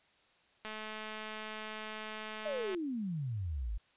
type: click train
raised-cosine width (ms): 0.3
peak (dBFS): -27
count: 454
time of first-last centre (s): 0.65-2.747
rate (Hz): 216
type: exponential sweep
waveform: sine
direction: down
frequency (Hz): 641 to 47.1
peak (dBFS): -34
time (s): 2.45-3.78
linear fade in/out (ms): 10
effects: white hiss -68 dBFS RMS until 3.96 s + resampled to 8000 Hz